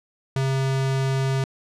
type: tone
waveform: square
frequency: 134.1 Hz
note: C3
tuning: 43 cents sharp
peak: -21 dBFS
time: 0.36-1.44 s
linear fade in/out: 2 ms
effects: low-pass 8000 Hz 12 dB/octave